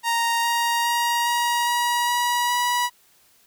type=tone with pitch steps; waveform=sawtooth; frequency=931 / 938 / 945.1 / 952.2 / 959.4 / 966.6 / 973.9 Hz; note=A#5 / A#5 / A#5 / A#5 / A#5 / B5 / B5; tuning=-2 / +11 / +24 / +37 / +50 / -38 / -24 cents; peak=-16 dBFS; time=0.03-2.9 s; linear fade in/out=50 ms; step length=410 ms; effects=white hiss -58 dBFS RMS until 3.46 s